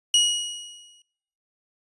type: tone with exponential decay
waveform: sawtooth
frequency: 2902 Hz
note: F#7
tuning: 34 cents flat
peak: -11 dBFS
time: 0.14-1.02 s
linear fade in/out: 2 ms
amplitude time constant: 190 ms
effects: noise-tail reverb RT60 0.8 s tail -25 dB re dry + resampled to 24000 Hz